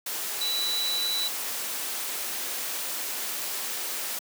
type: tone in noise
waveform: sine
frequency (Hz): 3951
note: B7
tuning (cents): 0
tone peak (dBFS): -26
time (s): 0.41-1.28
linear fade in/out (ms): 5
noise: white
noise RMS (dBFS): -32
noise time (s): 0.06-4.19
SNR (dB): +3
effects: high-pass 300 Hz 12 dB/octave